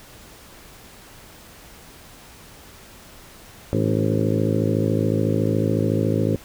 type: harmonic tone with a mistuned harmonic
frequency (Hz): 53.9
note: A1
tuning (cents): -35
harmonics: 2 / 3 / 4 / 5 / 6 / 7 / 8 / 9 / 10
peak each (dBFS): -23 / -25 / -26 / -27 / -28 / -28 / -29 / -30 / -30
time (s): 3.73-6.36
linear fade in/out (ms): 0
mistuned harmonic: 5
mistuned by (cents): +55
effects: pink hiss -45 dBFS RMS until 6.44 s